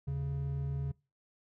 triangle tone pair together, 77.78 / 138.59 Hz, D#2 / C#3, 0 / 0 cents, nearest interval minor seventh, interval 1000 cents, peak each -37 / -31 dBFS, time 0.07-0.92 s, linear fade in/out 10 ms, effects noise-tail reverb RT60 0.3 s tail -24 dB re dry

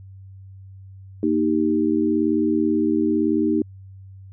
sine chord, Eb major, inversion second, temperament equal, 233.1 / 311.1 / 392 Hz, Bb3 / Eb4 / G4, 0 / 0 / 0 cents, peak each -23 / -19 / -24 dBFS, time 1.23-3.62 s, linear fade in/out 2 ms, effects added 96 Hz sine -39 dBFS peak until 4.32 s

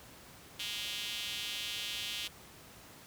square tone with high-pass filter, 110 Hz, A2, in tune, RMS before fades -39 dBFS, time 0.59-2.28 s, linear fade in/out 10 ms, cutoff 3100 Hz, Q 3.4, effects pink hiss -54 dBFS RMS until 3.06 s + high-pass 60 Hz 12 dB/octave

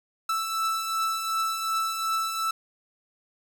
45% pulse beating tone pair, 1318.5 / 1321.2 Hz, E6 / E6, 0 / +4 cents, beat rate 2.7 Hz, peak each -34 / -26 dBFS, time 0.29-2.51 s, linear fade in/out 5 ms, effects 10-bit

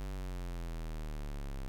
square exponential sweep, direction down, 49 to 33.07 Hz, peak -38 dBFS, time 0-1.68 s, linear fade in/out 0 ms, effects none

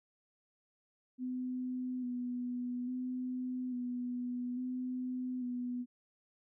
sine tone with vibrato, 249.7 Hz, B3, 19 cents sharp, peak -35 dBFS, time 1.18-5.86 s, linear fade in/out 50 ms, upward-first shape square, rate 0.59 Hz, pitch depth 23 cents each way, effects none

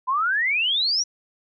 sine exponential sweep, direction up, 987.8 to 5920 Hz, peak -19 dBFS, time 0.07-1.04 s, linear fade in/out 20 ms, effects none

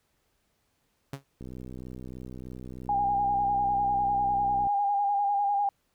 sawtooth tone with exponential decay, 137.8 Hz, C#3, 10 cents flat, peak -28 dBFS, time 1.13-1.24 s, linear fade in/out 5 ms, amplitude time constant 22 ms
click train, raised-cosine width 3 ms, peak -29 dBFS, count 207, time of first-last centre 1.41-4.669 s, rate 63.2 Hz
sine tone with vibrato, 809 Hz, G#5, 46 cents flat, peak -23 dBFS, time 2.89-5.69 s, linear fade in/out 2 ms, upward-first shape square, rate 10 Hz, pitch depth 28 cents each way
effects pink hiss -73 dBFS RMS until 5.94 s

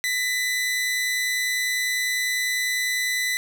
sawtooth tone pair together, 1870 / 2000 Hz, A#6 / B6, +5 / +21 cents, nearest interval minor second, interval 116 cents, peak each -31 / -19 dBFS, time 0.04-3.37 s, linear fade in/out 0 ms, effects none

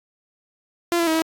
sawtooth tone with pitch steps, 343.8 / 337.3 / 319.7 / 323.1 Hz, F4 / E4 / D#4 / E4, -27 / +40 / +47 / -35 cents, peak -14 dBFS, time 0.92-1.22 s, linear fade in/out 0 ms, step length 75 ms, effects AAC 64 kbps

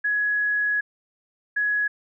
sine tone pair in turn, 1678 / 1678 Hz, G#6 / G#6, +17 / +17 cents, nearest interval unison, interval 0 cents, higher neither, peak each -20 dBFS, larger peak neither, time 0.04-0.81 / 1.56-1.88 s, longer first, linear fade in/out 10 ms, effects none

